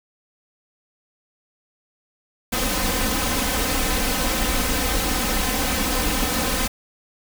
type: noise with comb filter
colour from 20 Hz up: pink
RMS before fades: -22 dBFS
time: 2.52-6.68 s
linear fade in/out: 10 ms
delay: 3.9 ms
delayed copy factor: +0.85
effects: none